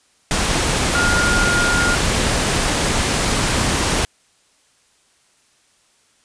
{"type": "tone in noise", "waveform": "sine", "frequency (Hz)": 1419, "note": "F6", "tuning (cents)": 27, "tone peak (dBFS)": -17, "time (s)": [0.95, 1.95], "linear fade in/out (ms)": 0, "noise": "pink", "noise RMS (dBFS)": -18, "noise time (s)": [0.31, 4.05], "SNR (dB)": -2, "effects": ["white hiss -58 dBFS RMS until 6.24 s", "resampled to 22050 Hz"]}